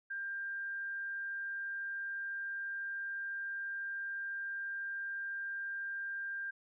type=tone; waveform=sine; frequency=1593 Hz; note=G6; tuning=27 cents sharp; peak=-37 dBFS; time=0.1-6.51 s; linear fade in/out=10 ms; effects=none